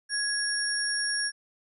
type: tone cluster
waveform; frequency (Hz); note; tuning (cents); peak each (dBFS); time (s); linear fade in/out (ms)
sine; 1671 / 5560 / 9750; G#6 / F8 / D#9; +10 / -9 / -36; -30 / -30 / -32; 0.09-1.32; 50
effects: none